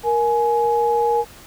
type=tone pair together; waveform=sine; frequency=469 / 840 Hz; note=A#4 / G#5; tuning=+11 / +19 cents; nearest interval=minor seventh; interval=1008 cents; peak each=-18 dBFS; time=0.03-1.25 s; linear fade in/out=50 ms; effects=pink hiss -43 dBFS RMS until 1.46 s